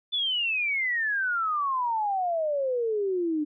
sine exponential sweep, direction down, 3520 to 293.7 Hz, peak -24 dBFS, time 0.12-3.45 s, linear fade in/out 20 ms, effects none

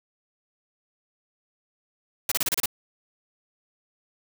white noise bursts, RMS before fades -24 dBFS, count 7, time 2.29-2.658 s, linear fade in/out 2 ms, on 26 ms, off 31 ms, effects none

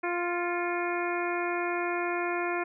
harmonic tone with a mistuned harmonic, 349.2 Hz, F4, in tune, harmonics 1 / 2 / 3 / 4 / 5 / 6 / 7, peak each -31 / -34 / -36 / -37 / -38 / -39 / -39 dBFS, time 0.03-2.64 s, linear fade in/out 10 ms, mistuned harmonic 6, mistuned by +47 cents, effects none

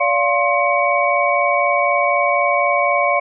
sine tone cluster, 576 / 700 / 1061 / 2258 Hz, D5 / F5 / C6 / C#7, -34 / +4 / +24 / +31 cents, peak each -19 dBFS, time 0-3.2 s, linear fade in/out 10 ms, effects none

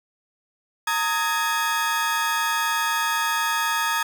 35% pulse tone cluster, 918 / 1257 / 1668 Hz, A#5 / D#6 / G#6, -27 / +17 / +7 cents, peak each -24 dBFS, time 0.87-4.03 s, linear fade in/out 5 ms, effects none

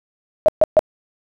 sine tone bursts, 623 Hz, D#5, 2 cents sharp, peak -7 dBFS, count 3, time 0.46-0.792 s, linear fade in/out 0 ms, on 24 ms, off 130 ms, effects none

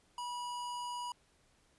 square tone, 972 Hz, B5, 28 cents flat, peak -39 dBFS, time 0.18-1.12 s, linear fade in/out 2 ms, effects pink hiss -70 dBFS RMS until 1.78 s + resampled to 24000 Hz

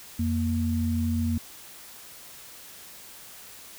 sine tone pair together, 87.4 / 233.3 Hz, F2 / A#3, +2 / +2 cents, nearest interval octave + perfect fourth, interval 1700 cents, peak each -26 dBFS, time 0.19-1.38 s, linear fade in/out 5 ms, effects white hiss -46 dBFS RMS until 3.78 s

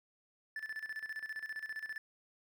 triangle tone with tremolo, 1752 Hz, A6, 8 cents flat, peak -36 dBFS, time 0.56-1.98 s, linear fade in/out 2 ms, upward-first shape square, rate 15 Hz, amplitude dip 75%, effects none

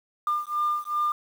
sine beating tone pair, 1200 / 1202.6 Hz, D6 / D6, +37 / +41 cents, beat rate 2.6 Hz, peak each -26 dBFS, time 0.27-1.12 s, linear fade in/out 2 ms, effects tanh soft clip ceiling -18 dBFS + 8-bit

